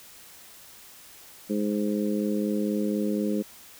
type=harmonic tone; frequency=104.1 Hz; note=G#2; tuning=5 cents sharp; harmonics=2 / 3 / 4 / 5; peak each=-26 / -30 / -32 / -34 dBFS; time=1.49-3.43 s; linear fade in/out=20 ms; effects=white hiss -49 dBFS RMS until 3.79 s